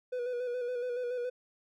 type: tone with vibrato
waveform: triangle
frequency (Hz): 491.8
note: B4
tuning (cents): -7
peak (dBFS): -30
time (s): 0.12-1.3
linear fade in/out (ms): 10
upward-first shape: square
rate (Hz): 7.1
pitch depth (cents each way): 33
effects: none